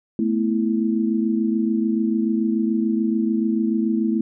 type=chord; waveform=sine; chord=A suspended second; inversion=none; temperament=equal; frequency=220 / 246.9 / 329.6 Hz; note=A3 / B3 / E4; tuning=0 / 0 / 0 cents; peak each=-20 / -25 / -23 dBFS; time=0.19-4.21 s; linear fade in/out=2 ms; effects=none